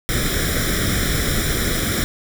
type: noise with comb filter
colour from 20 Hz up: pink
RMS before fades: -20 dBFS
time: 0.09-2.04 s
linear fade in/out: 0 ms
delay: 0.55 ms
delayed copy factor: +0.85
effects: none